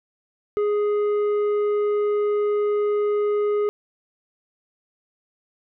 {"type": "tone with tanh clipping", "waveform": "sine", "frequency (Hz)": 415.3, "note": "G#4", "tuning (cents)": 0, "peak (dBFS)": -20, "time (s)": [0.57, 3.69], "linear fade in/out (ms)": 0, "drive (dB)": 7, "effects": []}